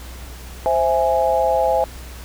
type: chord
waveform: sine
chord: C augmented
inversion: none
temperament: equal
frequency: 523.3 / 659.3 / 830.6 Hz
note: C5 / E5 / G#5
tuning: 0 / 0 / 0 cents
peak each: -19 dBFS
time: 0.66-1.84 s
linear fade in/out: 0 ms
effects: added 62 Hz sine -34 dBFS peak until 2.24 s + pink hiss -40 dBFS RMS until 2.24 s